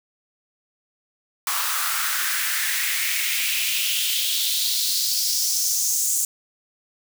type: noise with high-pass filter sweep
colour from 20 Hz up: white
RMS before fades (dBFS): -23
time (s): 1.47-6.25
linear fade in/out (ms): 2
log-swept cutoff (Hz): 1100 to 7300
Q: 3.4
effects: none